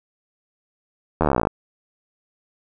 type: slowing click train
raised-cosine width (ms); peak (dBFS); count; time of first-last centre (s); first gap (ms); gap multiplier
1; -4; 18; 1.21-1.471; 12; 1.03
effects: none